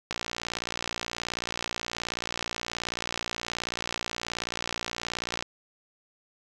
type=click train; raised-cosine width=0.2 ms; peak=-13 dBFS; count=313; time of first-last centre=0.11-5.425 s; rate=58.7 Hz; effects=none